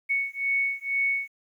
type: beating tone pair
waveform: sine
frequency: 2217 / 2219.1 Hz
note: C#7 / C#7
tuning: 0 / +1 cents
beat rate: 2.1 Hz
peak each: -27 dBFS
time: 0.09-1.29 s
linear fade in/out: 20 ms
effects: 10-bit